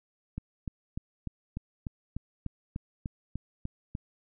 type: click train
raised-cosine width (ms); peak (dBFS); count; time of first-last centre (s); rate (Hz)
5; -22; 13; 0.38-3.951; 3.36
effects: none